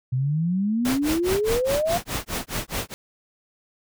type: exponential sweep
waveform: sine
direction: up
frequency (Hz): 123.47 to 710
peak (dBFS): -20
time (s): 0.12-1.98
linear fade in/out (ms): 10
type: noise with tremolo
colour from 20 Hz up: pink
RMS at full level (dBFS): -26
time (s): 0.85-2.94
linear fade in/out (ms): 0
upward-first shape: sine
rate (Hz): 4.8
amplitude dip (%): 100
effects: none